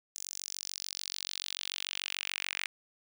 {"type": "tone with high-pass filter sweep", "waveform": "sawtooth", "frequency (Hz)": 46.86, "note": "F#1", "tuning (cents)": 23, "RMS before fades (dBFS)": -39, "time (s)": [0.15, 2.66], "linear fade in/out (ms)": 0, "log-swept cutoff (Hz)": [6700, 2200], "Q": 2.6, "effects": []}